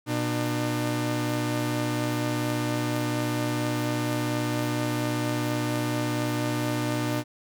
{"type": "tone pair together", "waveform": "sawtooth", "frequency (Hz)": [121.02, 300.4], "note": ["B2", "D4"], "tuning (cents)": [-35, 39], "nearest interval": "octave + major third", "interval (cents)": 1574, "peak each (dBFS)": -24, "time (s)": [0.06, 7.24], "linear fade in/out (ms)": 50, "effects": []}